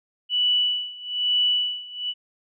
sine tone with tremolo, 2960 Hz, F#7, in tune, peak -17 dBFS, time 0.29-2.14 s, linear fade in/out 50 ms, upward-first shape sine, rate 1.1 Hz, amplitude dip 90%, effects none

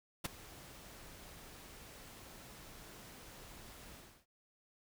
pink noise with ADSR envelope, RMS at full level -35 dBFS, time 0.24-4.26 s, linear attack 12 ms, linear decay 17 ms, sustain -19 dB, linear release 320 ms, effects none

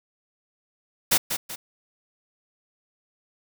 white noise with echo, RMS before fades -19 dBFS, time 1.11-1.18 s, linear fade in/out 10 ms, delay 190 ms, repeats 2, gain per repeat -8 dB, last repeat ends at 1.56 s, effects none

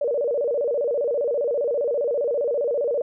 sine tone with vibrato, 523.3 Hz, C5, in tune, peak -20 dBFS, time 0.01-3.02 s, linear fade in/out 5 ms, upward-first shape square, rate 15 Hz, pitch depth 170 cents each way, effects none

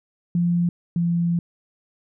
sine tone pair in turn, 173.2 / 171.01 Hz, F3 / F3, -14 / -36 cents, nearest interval unison, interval 22 cents, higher first, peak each -17 / -18 dBFS, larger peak first, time 0.35-0.69 / 0.96-1.39 s, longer second, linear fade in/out 2 ms, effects none

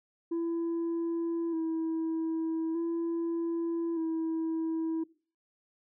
sine tone with vibrato, 329.6 Hz, E4, in tune, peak -26 dBFS, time 0.31-5.04 s, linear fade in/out 10 ms, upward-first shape square, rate 0.41 Hz, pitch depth 28 cents each way, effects noise-tail reverb RT60 0.4 s tail -22 dB re dry + tanh soft clip ceiling -28 dBFS

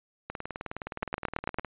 two click trains, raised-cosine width 0.5 ms, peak -20 / -13 dBFS, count 27 / 6, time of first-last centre 0.3-1.647 / 1.03-1.586 s, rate 19.3 / 8.99 Hz, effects resampled to 8000 Hz

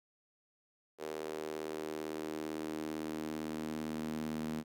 sawtooth tone with high-pass filter sweep, 77.78 Hz, D#2, in tune, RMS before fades -40 dBFS, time 0.98-4.64 s, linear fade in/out 50 ms, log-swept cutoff 430 to 220 Hz, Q 3.3, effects none

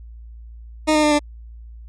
20% pulse tone with pitch steps, 309.1 / 304.3 / 299.6 / 295 Hz, D#4 / D#4 / D4 / D4, -11 / -38 / +35 / +8 cents, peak -9 dBFS, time 0.87-1.194 s, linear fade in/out 20 ms, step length 81 ms, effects added 57 Hz sine -36 dBFS peak until 1.88 s + resampled to 22050 Hz

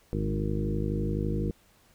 harmonic tone with a mistuned harmonic, 51.91 Hz, G#1, in tune, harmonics 1 / 2 / 3 / 4 / 5 / 6 / 7 / 8 / 9, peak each -32 / -33 / -33 / -34 / -43 / -36 / -37 / -47 / -38 dBFS, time 0.13-1.51 s, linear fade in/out 0 ms, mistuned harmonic 3, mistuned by -31 cents, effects pink hiss -62 dBFS RMS until 1.94 s

